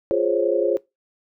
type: chord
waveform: sine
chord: Db major seventh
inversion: first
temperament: equal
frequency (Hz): 349.2 / 415.3 / 523.3 / 554.4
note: F4 / Ab4 / C5 / Db5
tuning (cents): 0 / 0 / 0 / 0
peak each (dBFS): -23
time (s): 0.11-0.77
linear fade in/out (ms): 0
effects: noise-tail reverb RT60 0.2 s tail -21 dB re dry